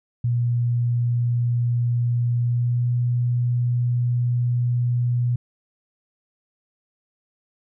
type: tone with pitch glide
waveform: sine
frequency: 120.1 to 121.71 Hz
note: B2 to B2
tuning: -48 to -25 cents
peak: -18 dBFS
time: 0.24-5.36 s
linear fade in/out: 5 ms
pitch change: +23 cents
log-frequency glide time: 2.4-2.88 s
effects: none